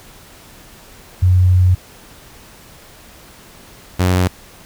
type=tone pair in turn; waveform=sine / sawtooth; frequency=91.2 / 91.2 Hz; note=F#2 / F#2; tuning=-24 / -24 cents; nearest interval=unison; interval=0 cents; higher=neither; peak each=-8 dBFS; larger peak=neither; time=1.22-1.75 / 3.99-4.28 s; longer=first; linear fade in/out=10 ms; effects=pink hiss -42 dBFS RMS until 4.65 s